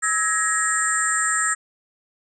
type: tone cluster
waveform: sine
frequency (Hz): 1300 / 1667 / 1883 / 7350 / 8220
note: E6 / G#6 / A#6 / A#8 / C9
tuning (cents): -24 / +6 / +17 / -25 / -32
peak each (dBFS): -25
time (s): 0.02-1.55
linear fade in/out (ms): 20
effects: tanh soft clip ceiling -7 dBFS